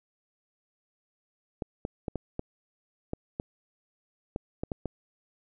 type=clicks; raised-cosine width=2 ms; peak=-18 dBFS; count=11; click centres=1.622 / 1.851 / 2.082 / 2.157 / 2.394 / 3.134 / 3.399 / 4.361 / 4.635 / 4.718 / 4.857 s; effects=none